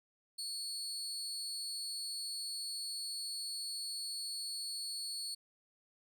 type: tone with amplitude modulation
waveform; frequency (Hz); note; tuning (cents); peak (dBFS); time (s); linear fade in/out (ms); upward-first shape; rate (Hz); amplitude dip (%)
30% pulse; 4400; C#8; -14; -33; 0.38-5.35; 10; sine; 286; 65
effects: none